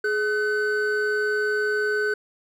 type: tone pair together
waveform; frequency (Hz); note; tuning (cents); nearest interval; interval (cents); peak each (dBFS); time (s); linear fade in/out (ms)
triangle; 420.6 / 1511; G#4 / F#6; +22 / +36; octave + minor seventh; 2214; -22; 0.04-2.14; 5
effects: none